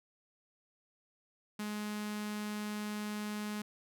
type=tone with notch filter; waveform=sawtooth; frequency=210 Hz; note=G#3; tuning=19 cents sharp; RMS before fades=-39 dBFS; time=1.59-3.62 s; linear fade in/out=5 ms; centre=530 Hz; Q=1.1; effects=none